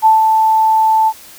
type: tone with ADSR envelope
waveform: sine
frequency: 880 Hz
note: A5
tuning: in tune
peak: -4 dBFS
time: 0.02-1.13 s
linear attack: 36 ms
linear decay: 150 ms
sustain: -4 dB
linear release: 54 ms
effects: white hiss -38 dBFS RMS until 1.38 s